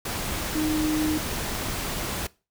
sine tone in noise, 308.5 Hz, D#4, 15 cents flat, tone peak -23 dBFS, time 0.55-1.18 s, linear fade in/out 5 ms, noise pink, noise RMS -30 dBFS, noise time 0.05-2.27 s, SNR +4 dB, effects noise-tail reverb RT60 0.3 s tail -21 dB re dry

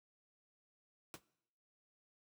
pink noise with exponential decay, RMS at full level -44 dBFS, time 1.14-1.22 s, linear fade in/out 0 ms, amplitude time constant 16 ms, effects noise-tail reverb RT60 0.8 s tail -21 dB re dry + high-pass 100 Hz 12 dB/octave

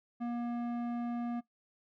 square tone with low-pass filter, 238.3 Hz, A#3, 38 cents sharp, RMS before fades -36 dBFS, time 0.2-1.41 s, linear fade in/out 20 ms, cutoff 1200 Hz, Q 0.65, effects noise-tail reverb RT60 0.1 s tail -17 dB re dry

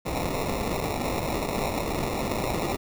white noise with sample-and-hold, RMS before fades -28 dBFS, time 0.05-2.77 s, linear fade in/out 20 ms, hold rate 1575 Hz, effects none

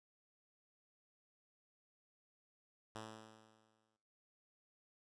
5% pulse tone with exponential decay, 110 Hz, A2, in tune, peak -34 dBFS, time 2.95-3.97 s, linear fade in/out 5 ms, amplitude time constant 220 ms, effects noise-tail reverb RT60 0.9 s tail -18 dB re dry + resampled to 22050 Hz

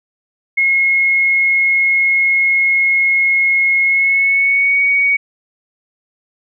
sine tone with pitch glide, 2164 to 2243 Hz, C#7 to C#7, -42 to +20 cents, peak -10 dBFS, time 0.57-5.17 s, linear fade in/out 10 ms, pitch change +62 cents, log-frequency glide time 3.83-4.81 s, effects none

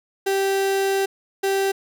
35% pulse tone bursts at uneven times, 390 Hz, G4, 9 cents flat, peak -17 dBFS, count 2, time 0.26-1.06 / 1.43-1.72 s, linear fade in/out 10 ms, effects none

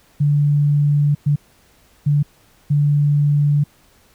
sine tone bursts at uneven times, 145.7 Hz, D3, 13 cents flat, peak -12 dBFS, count 4, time 0.2-1.15 / 1.26-1.36 / 2.06-2.23 / 2.7-3.64 s, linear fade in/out 10 ms, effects pink hiss -54 dBFS RMS until 4.14 s

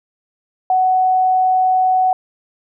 sine tone, 745 Hz, F#5, 12 cents sharp, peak -11 dBFS, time 0.7-2.13 s, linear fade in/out 2 ms, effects none

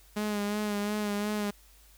sawtooth tone with vibrato, 207.7 Hz, G#3, in tune, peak -25 dBFS, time 0.16-1.51 s, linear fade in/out 10 ms, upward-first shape sine, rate 2.8 Hz, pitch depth 33 cents each way, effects added 50 Hz sine -57 dBFS peak until 1.97 s + white hiss -60 dBFS RMS until 1.97 s

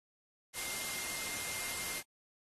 sine tone in noise, 2107 Hz, C7, 12 cents sharp, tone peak -46 dBFS, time 0.53-2.03 s, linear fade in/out 50 ms, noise white, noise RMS -39 dBFS, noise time 0.53-2.03 s, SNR -10 dB, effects AAC 32 kbps

